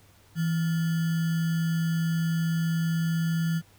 sine tone with sample-and-hold, 164.81 Hz, E3, in tune, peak -23 dBFS, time 0.35-3.62 s, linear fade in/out 50 ms, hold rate 1575 Hz, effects added 99 Hz sine -58 dBFS peak until 3.78 s + pink hiss -59 dBFS RMS until 3.78 s

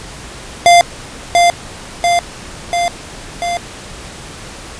square tone with echo, 695 Hz, F5, 9 cents flat, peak -4 dBFS, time 0.66-0.81 s, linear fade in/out 0 ms, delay 690 ms, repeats 4, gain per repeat -3 dB, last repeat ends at 3.57 s, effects pink hiss -31 dBFS RMS until 4.79 s + resampled to 22050 Hz

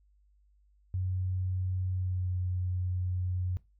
sine tone with pitch glide, 92.5 to 90.96 Hz, F#2 to F#2, 0 to -29 cents, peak -29 dBFS, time 0.94-3.57 s, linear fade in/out 0 ms, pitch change -29 cents, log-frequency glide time 1.93-2.33 s, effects noise-tail reverb RT60 0.2 s tail -17 dB re dry + added 50 Hz sine -62 dBFS peak until 3.79 s

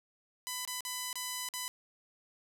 5% pulse tone with dropouts, 1000 Hz, B5, 21 cents sharp, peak -24 dBFS, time 0.47-1.68 s, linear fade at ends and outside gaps 0 ms, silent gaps 0.651-0.676 / 0.807-0.851 / 1.129-1.156 / 1.488-1.538 s, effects none

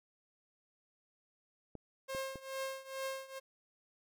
clicks, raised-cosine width 2 ms, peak -32 dBFS, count 3, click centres 1.753 / 2.149 / 2.357 s
sawtooth tone with tremolo, 534 Hz, C5, 35 cents sharp, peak -32 dBFS, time 2.08-3.4 s, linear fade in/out 20 ms, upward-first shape triangle, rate 2.3 Hz, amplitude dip 90%
effects none

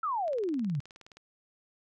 sine exponential sweep, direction down, 1356 to 132.2 Hz, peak -28 dBFS, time 0.03-0.8 s, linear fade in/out 5 ms
click train, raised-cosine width 0.2 ms, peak -33 dBFS, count 18, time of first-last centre 0.28-1.17 s, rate 19.1 Hz
effects none

